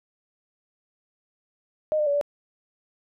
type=tone with pitch steps; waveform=sine; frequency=616 / 602 / 571 / 579 Hz; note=D#5 / D5 / D5 / D5; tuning=-17 / +43 / -49 / -25 cents; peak=-20 dBFS; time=1.92-2.212 s; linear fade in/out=0 ms; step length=73 ms; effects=none